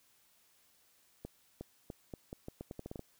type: accelerating click train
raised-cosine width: 2 ms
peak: -29 dBFS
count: 13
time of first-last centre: 1.25-2.994 s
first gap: 360 ms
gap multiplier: 0.81
effects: white hiss -69 dBFS RMS until 3.19 s